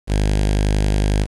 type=tone with notch filter; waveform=sawtooth; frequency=51 Hz; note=G#1; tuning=31 cents flat; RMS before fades=-17 dBFS; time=0.07-1.27 s; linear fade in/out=50 ms; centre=1200 Hz; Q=1.3; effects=resampled to 24000 Hz + 7-bit